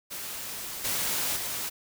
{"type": "noise with level steps", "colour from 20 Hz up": "white", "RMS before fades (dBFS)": [-37, -29, -33], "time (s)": [0.1, 1.7], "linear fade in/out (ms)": 20, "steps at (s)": [0.84, 1.36], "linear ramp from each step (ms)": 10, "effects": []}